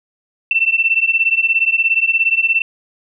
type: beating tone pair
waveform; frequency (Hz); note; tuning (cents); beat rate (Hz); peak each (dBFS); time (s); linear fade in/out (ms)
sine; 2675 / 2692; E7 / E7; +25 / +36; 17; -15; 0.51-2.62; 2
effects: none